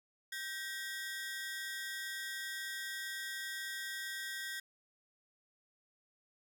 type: ring-modulated tone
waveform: sawtooth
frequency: 1733 Hz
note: A6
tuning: 27 cents flat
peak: -33 dBFS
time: 0.32-4.6 s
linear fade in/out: 5 ms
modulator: 165 Hz
effects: none